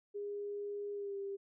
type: tone with pitch glide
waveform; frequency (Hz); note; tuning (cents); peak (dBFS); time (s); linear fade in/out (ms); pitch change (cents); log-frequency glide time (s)
sine; 408.4 to 396.3; G#4 to G4; -29 to +19; -38; 0.14-1.37; 20; -52; 0.93-1.17
effects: none